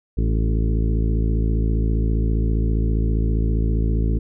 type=harmonic tone with a mistuned harmonic; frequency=55 Hz; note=A1; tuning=in tune; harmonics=1 / 2 / 3 / 4 / 5 / 6 / 7 / 8; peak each=-18 / -24 / -28 / -30 / -32 / -34 / -35 / -36 dBFS; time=0.17-4.19 s; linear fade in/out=10 ms; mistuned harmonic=5; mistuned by=+29 cents; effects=none